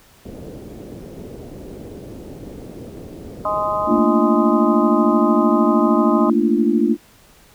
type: low-pass noise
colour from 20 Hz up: white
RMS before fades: -35 dBFS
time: 0.25-4 s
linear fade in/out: 5 ms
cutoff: 470 Hz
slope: 24 dB/octave
type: harmonic tone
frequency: 207.7 Hz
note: G#3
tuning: in tune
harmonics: 3 / 4 / 5 / 6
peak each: -22 / -27 / -22 / -24 dBFS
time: 3.45-6.3 s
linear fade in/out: 2 ms
type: chord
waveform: sine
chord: Bb major seventh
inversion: third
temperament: equal with one note detuned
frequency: 220 / 233.1 / 293.7 / 343.4 Hz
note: A3 / Bb3 / D4 / F4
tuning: 0 / 0 / 0 / -29 cents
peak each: -19 dBFS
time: 3.86-6.97 s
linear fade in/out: 50 ms
effects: pink hiss -50 dBFS RMS until 7.54 s